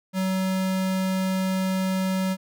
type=tone; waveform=square; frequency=188.6 Hz; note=F#3; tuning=33 cents sharp; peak=-23 dBFS; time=0.13-2.37 s; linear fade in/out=50 ms; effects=none